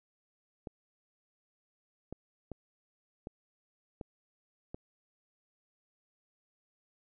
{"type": "clicks", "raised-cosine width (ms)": 2, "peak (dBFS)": -27, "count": 6, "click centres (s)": [0.672, 2.126, 2.517, 3.271, 4.012, 4.745], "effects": []}